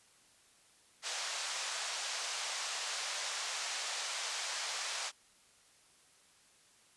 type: band-pass noise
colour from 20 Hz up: white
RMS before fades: -39 dBFS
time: 1.02-5.12 s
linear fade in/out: 50 ms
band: 590 to 7200 Hz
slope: 24 dB/octave
effects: white hiss -65 dBFS RMS until 6.96 s + resampled to 24000 Hz